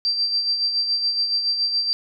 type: tone with tremolo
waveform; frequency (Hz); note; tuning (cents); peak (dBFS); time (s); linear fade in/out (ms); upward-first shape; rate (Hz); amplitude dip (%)
sine; 4699; D8; 0; -17; 0.05-1.93; 0; sine; 7.1; 50
effects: none